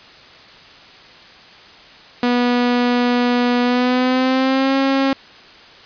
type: tone with pitch glide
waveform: sawtooth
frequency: 244.1 to 270.8 Hz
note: B3 to C#4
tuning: -20 to -40 cents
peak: -10 dBFS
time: 2.23-5.13 s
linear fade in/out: 2 ms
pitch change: +180 cents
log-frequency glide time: 3.62-4.75 s
effects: white hiss -42 dBFS RMS until 5.85 s + resampled to 11025 Hz